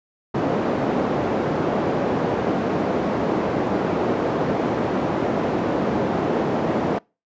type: band-pass noise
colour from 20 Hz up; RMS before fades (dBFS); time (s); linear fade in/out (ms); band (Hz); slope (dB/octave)
white; -22; 0.34-6.99; 10; 160 to 520; 12
effects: noise-tail reverb RT60 0.3 s tail -26 dB re dry + resampled to 16000 Hz